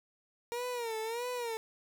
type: tone with vibrato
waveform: 30% pulse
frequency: 467.4 Hz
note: A#4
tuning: 5 cents sharp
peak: -32 dBFS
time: 0.52-1.57 s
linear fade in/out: 0 ms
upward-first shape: sine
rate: 1.6 Hz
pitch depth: 110 cents each way
effects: none